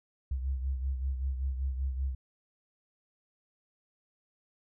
sine beating tone pair, 65.8 / 71 Hz, C2 / C#2, +10 / +42 cents, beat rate 5.2 Hz, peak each -30 / -39 dBFS, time 0.31-2.15 s, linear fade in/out 5 ms, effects none

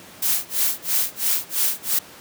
blue noise with tremolo, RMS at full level -19 dBFS, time 0.22-1.99 s, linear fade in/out 5 ms, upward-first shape sine, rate 3 Hz, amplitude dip 100%, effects pink hiss -43 dBFS RMS until 2.2 s + high-pass 150 Hz 12 dB/octave

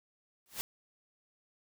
white noise with exponential growth, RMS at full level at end -33 dBFS, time 0.46-0.61 s, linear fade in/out 0 ms, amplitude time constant 31 ms, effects none

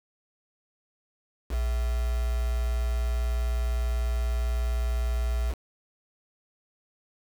sine tone with quantisation, 59.6 Hz, A#1, 39 cents sharp, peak -24 dBFS, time 1.49-5.55 s, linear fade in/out 50 ms, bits 6, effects none

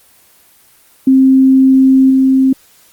sine tone with level steps, 264.5 Hz, C4, 19 cents sharp, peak -4 / -6 dBFS, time 1.07-2.53 s, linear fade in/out 5 ms, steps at 2.1 s, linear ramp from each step 5 ms, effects white hiss -47 dBFS RMS until 2.92 s + Opus 24 kbps

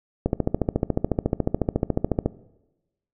click train, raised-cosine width 2 ms, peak -7 dBFS, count 29, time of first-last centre 0.26-2.26 s, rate 14 Hz, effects noise-tail reverb RT60 1.0 s tail -19 dB re dry

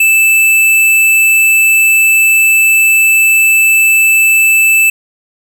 square tone, 2637 Hz, E7, in tune, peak -6 dBFS, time 0-4.9 s, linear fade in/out 5 ms, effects none

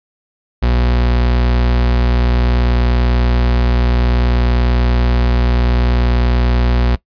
40% pulse tone, 60.6 Hz, B1, 32 cents flat, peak -10 dBFS, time 0.62-6.96 s, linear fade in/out 10 ms, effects noise-tail reverb RT60 0.1 s tail -19 dB re dry + resampled to 11025 Hz

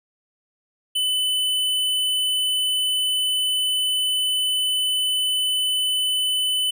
square tone, 3010 Hz, F#7, 29 cents sharp, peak -20 dBFS, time 0.95-6.71 s, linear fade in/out 10 ms, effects none

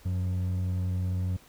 triangle tone pair together, 92.5 / 181.09 Hz, F#2 / F#3, 0 / -37 cents, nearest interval octave, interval 1163 cents, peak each -24 / -34 dBFS, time 0.05-1.37 s, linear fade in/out 10 ms, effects tanh soft clip ceiling -19 dBFS + pink hiss -56 dBFS RMS until 1.48 s

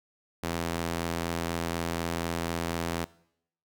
sawtooth tone with high-pass filter, 84.1 Hz, E2, 35 cents sharp, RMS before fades -32 dBFS, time 0.43-3.05 s, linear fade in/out 10 ms, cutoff 170 Hz, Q 0.53, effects noise-tail reverb RT60 0.7 s tail -21 dB re dry

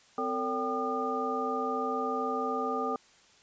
sine tone cluster, 255.9 / 451.7 / 565 / 779 / 1212 Hz, C4 / A4 / C#5 / G5 / D#6, -38 / +45 / +33 / -11 / -46 cents, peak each -36 / -34 / -40 / -35 / -33 dBFS, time 0.18-2.96 s, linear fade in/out 2 ms, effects white hiss -60 dBFS RMS until 3.42 s + resampled to 16000 Hz

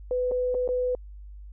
sine tone with dropouts, 500 Hz, B4, 21 cents sharp, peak -23 dBFS, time 0.11-0.95 s, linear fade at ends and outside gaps 1 ms, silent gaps 0.313-0.318 / 0.544-0.549 / 0.677-0.689 s, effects added 50 Hz sine -40 dBFS peak until 1.52 s

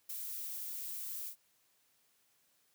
violet noise with ADSR envelope, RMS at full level -39 dBFS, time 0.09-1.36 s, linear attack 11 ms, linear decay 5 ms, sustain -3 dB, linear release 94 ms, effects white hiss -73 dBFS RMS until 2.74 s + high-pass 60 Hz 12 dB/octave

